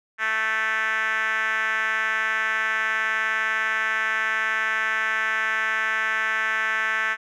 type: tone with band-pass filter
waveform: 5% pulse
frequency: 219.8 Hz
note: A3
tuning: 2 cents flat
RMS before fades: -24 dBFS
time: 0.18-7.17 s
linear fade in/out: 50 ms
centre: 1700 Hz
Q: 3.6
effects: none